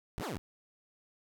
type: exponential two-way sweep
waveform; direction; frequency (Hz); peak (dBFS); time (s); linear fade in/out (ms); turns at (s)
15% pulse; up then down; 37 to 469.9 to 65.4; -30; 0.18-0.38; 0; 0.24
effects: 11-bit